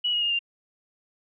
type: tone with pitch steps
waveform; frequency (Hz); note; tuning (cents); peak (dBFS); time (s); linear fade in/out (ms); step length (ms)
sine; 2930 / 2883 / 2837 / 2791; F#7 / F#7 / F7 / F7; -18 / -46 / +27 / -2; -22; 0.04-0.392; 10; 88
effects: none